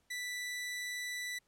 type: tone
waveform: sawtooth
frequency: 1975.5 Hz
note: B6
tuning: in tune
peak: -34 dBFS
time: 0.1-1.39 s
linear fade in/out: 10 ms
effects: pink hiss -75 dBFS RMS until 1.47 s + low-pass 12000 Hz 12 dB/octave